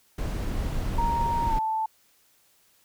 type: noise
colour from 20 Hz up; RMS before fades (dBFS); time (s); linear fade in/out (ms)
brown; -28; 0.18-1.59; 5
type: tone with pitch glide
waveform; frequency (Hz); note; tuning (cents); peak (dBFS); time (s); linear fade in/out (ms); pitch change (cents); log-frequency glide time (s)
sine; 932.3 to 880; A#5 to A5; 0 to 0; -24; 0.98-1.86; 5; -100; 1.47-1.55
effects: white hiss -63 dBFS RMS until 2.84 s